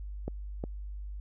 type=clicks; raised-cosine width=2 ms; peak=-21 dBFS; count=2; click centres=0.28 / 0.639 s; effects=added 50 Hz sine -37 dBFS peak until 1.2 s